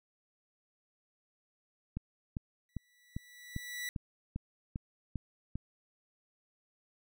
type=click train; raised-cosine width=5 ms; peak=-24 dBFS; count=10; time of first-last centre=1.97-5.556 s; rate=2.51 Hz
type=tone with exponential growth; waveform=sawtooth; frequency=1959 Hz; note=B6; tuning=15 cents flat; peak=-32 dBFS; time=2.69-3.89 s; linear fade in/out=1 ms; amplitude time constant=260 ms
effects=none